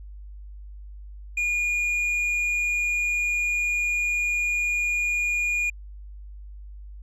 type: tone with tanh clipping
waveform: triangle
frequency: 2434 Hz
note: D#7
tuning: 39 cents flat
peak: -23 dBFS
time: 1.37-5.7 s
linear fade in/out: 5 ms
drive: 9 dB
effects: added 50 Hz sine -38 dBFS peak until 7.02 s